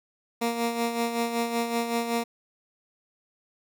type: tone with tremolo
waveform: 15% pulse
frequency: 233.7 Hz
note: A#3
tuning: 5 cents sharp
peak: -17 dBFS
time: 0.41-2.24 s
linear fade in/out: 10 ms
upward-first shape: sine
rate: 5.3 Hz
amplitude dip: 55%
effects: none